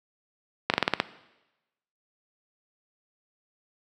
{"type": "slowing click train", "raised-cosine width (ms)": 0.3, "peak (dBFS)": -4, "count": 7, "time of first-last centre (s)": [0.7, 1.001], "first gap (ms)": 38, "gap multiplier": 1.11, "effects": ["noise-tail reverb RT60 1.0 s tail -17 dB re dry", "high-pass 150 Hz 12 dB/octave"]}